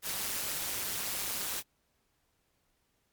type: noise with amplitude modulation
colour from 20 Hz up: white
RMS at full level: -32 dBFS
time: 0.02-1.63 s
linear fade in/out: 50 ms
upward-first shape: sine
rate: 202 Hz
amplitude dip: 70%
effects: pink hiss -75 dBFS RMS until 3.12 s + MP3 96 kbps